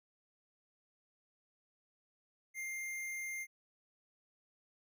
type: tone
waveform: square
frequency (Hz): 2107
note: C7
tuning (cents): +12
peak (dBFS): -40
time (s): 2.54-3.47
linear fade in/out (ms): 50
effects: none